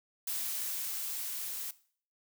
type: noise with level ramp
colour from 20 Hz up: blue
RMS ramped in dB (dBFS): -35 to -39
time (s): 0.27-1.71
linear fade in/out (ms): 5
effects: noise-tail reverb RT60 0.5 s tail -18 dB re dry